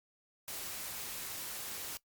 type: noise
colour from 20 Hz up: white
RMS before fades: -42 dBFS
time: 0.48-1.97 s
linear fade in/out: 0 ms
effects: noise-tail reverb RT60 0.1 s tail -20 dB re dry + Opus 48 kbps